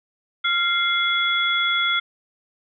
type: tone cluster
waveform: sine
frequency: 1385 / 2103 / 3382 Hz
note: F6 / C7 / G#7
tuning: -15 / +8 / +31 cents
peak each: -22 / -24 / -22 dBFS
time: 0.44-2 s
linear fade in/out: 10 ms
effects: none